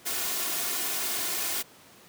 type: noise with comb filter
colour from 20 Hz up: white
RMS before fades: -30 dBFS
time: 0.05-1.63 s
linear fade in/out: 20 ms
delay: 2.8 ms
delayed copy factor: +0.5
effects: pink hiss -53 dBFS RMS until 2.08 s + high-pass 150 Hz 12 dB/octave